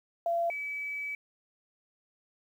sine tone pair in turn, 681 / 2291 Hz, F5 / D7, -44 / -44 cents, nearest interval octave + major sixth, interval 2100 cents, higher second, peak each -26 / -33 dBFS, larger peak first, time 0.26-0.5 / 0.5-1.15 s, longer second, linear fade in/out 2 ms, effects 10-bit

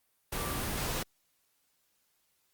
sine tone in noise, 1169 Hz, D6, 8 cents flat, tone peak -40 dBFS, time 0.37-0.59 s, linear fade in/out 5 ms, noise pink, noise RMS -34 dBFS, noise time 0.32-1.03 s, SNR -9 dB, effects white hiss -74 dBFS RMS until 2.53 s + Opus 32 kbps

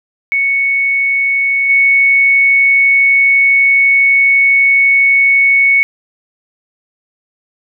sine tone with level steps, 2217 Hz, C#7, in tune, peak -10 / -6 dBFS, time 0.32-5.83 s, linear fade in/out 0 ms, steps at 1.69 s, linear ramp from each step 10 ms, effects none

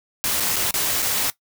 white noise with dropouts, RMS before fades -22 dBFS, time 0.24-1.3 s, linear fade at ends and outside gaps 0 ms, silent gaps 0.4-0.405 / 0.56-0.565 / 0.709-0.74 / 1.021-1.025 s, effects noise-tail reverb RT60 0.1 s tail -18 dB re dry

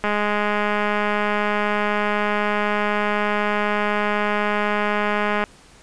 click train, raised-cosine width 0.5 ms, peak -7 dBFS, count 1124, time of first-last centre 0.04-5.439 s, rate 208 Hz, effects pink hiss -49 dBFS RMS until 5.82 s + resampled to 22050 Hz

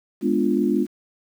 sine chord, G# diminished seventh, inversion none, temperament equal, 207.7 / 246.9 / 293.7 / 349.2 Hz, G#3 / B3 / D4 / F4, 0 / 0 / 0 / 0 cents, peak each -23 dBFS, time 0.21-0.87 s, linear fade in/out 50 ms, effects 8-bit

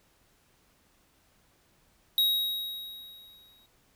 square tone with exponential decay, 3803 Hz, A#7, 34 cents sharp, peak -21 dBFS, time 2.18-3.66 s, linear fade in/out 1 ms, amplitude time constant 320 ms, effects pink hiss -66 dBFS RMS until 3.95 s

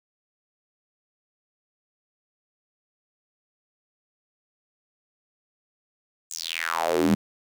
square tone with high-pass filter sweep, 41.22 Hz, E1, 1 cent sharp, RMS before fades -25 dBFS, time 6.3-7.15 s, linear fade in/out 10 ms, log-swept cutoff 7700 to 180 Hz, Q 4.7, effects none

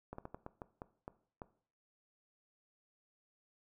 slowing click train, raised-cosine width 1 ms, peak -30 dBFS, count 9, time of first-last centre 0.13-1.418 s, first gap 54 ms, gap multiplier 1.3, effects noise-tail reverb RT60 0.5 s tail -17 dB re dry

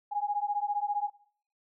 sine beating tone pair, 817 / 832 Hz, G#5 / G#5, -29 / +3 cents, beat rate 15 Hz, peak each -31 / -31 dBFS, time 0.11-1.1 s, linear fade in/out 20 ms, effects noise-tail reverb RT60 0.6 s tail -23 dB re dry

